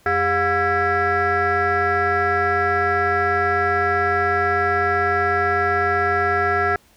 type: tone with frequency modulation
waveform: sine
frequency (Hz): 1029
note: C6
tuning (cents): -29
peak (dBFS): -15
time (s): 0.06-6.76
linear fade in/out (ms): 2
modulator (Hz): 313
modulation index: 2.5
effects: tanh soft clip ceiling -12 dBFS + pink hiss -55 dBFS RMS until 6.96 s